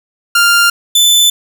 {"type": "tone pair in turn", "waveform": "sawtooth", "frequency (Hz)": [1396.9, 3514], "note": ["F6", "A7"], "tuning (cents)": [0, -3], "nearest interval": "octave + major third", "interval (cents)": 1597, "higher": "second", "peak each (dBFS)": -3, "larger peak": "neither", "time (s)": [[0.35, 0.7], [0.95, 1.3]], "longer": "neither", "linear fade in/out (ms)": 5, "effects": ["7-bit"]}